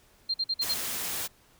sine tone bursts, 4186 Hz, C8, in tune, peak -25 dBFS, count 5, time 0.29-0.742 s, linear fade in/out 10 ms, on 52 ms, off 48 ms
white noise, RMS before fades -33 dBFS, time 0.61-1.28 s, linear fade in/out 20 ms
effects pink hiss -61 dBFS RMS until 1.59 s

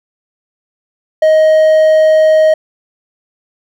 triangle tone, 627 Hz, D#5, 13 cents sharp, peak -3 dBFS, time 1.22-2.54 s, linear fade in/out 5 ms, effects none

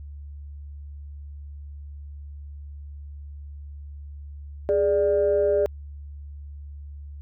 sine tone pair together, 412.7 / 589.7 Hz, G#4 / D5, -11 / +7 cents, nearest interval tritone, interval 618 cents, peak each -20 dBFS, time 4.69-5.66 s, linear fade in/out 0 ms, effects tanh soft clip ceiling -12 dBFS + added 72 Hz sine -36 dBFS peak until 7.21 s

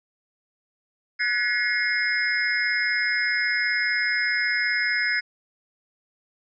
sine tone cluster, 1478 / 1697 / 1922 / 2141 / 5090 Hz, F#6 / G#6 / B6 / C7 / D#8, -2 / +37 / -48 / +39 / +39 cents, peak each -30 / -26 / -29 / -25 / -31 dBFS, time 1.19-5.21 s, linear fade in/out 20 ms, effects none

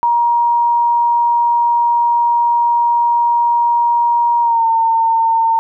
sine tone with pitch glide, 946 to 908 Hz, A#5 to A#5, +25 to -46 cents, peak -10 dBFS, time 0.03-5.59 s, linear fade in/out 0 ms, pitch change -71 cents, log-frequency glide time 4.41-4.66 s, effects none

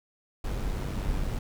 brown noise with amplitude modulation, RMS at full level -28 dBFS, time 0.44-1.39 s, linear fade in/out 5 ms, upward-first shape sine, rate 97.2 Hz, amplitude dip 45%, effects none

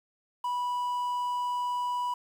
triangle tone, 982 Hz, B5, 10 cents flat, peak -26 dBFS, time 0.44-2.14 s, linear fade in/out 5 ms, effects 9-bit

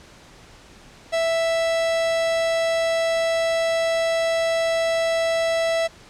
45% pulse tone, 660 Hz, E5, 2 cents sharp, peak -19 dBFS, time 1.12-5.88 s, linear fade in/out 20 ms, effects pink hiss -47 dBFS RMS until 6.09 s + low-pass 7000 Hz 12 dB/octave

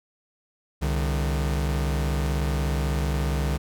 45% pulse tone pair together, 67.5 / 151.53 Hz, C#2 / D#3, -45 / -45 cents, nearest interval octave + major second, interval 1400 cents, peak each -24 / -28 dBFS, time 0.81-3.58 s, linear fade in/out 20 ms, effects none

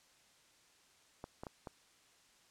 clicks, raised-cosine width 1 ms, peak -30 dBFS, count 4, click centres 1.241 / 1.435 / 1.468 / 1.672 s, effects white hiss -67 dBFS RMS until 2.5 s + low-pass 8000 Hz 12 dB/octave

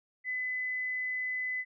sine tone, 2011 Hz, B6, 31 cents sharp, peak -31 dBFS, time 0.24-1.65 s, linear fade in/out 50 ms, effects none

